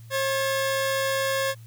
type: tone pair together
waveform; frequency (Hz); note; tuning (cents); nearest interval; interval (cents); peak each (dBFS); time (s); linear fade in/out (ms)
sawtooth; 539.5 / 1714; C#5 / A6; -47 / -46; octave + minor sixth; 2001; -20 / -27; 0.1-1.55; 50
effects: added 114 Hz sine -42 dBFS peak until 1.66 s + white hiss -58 dBFS RMS until 1.66 s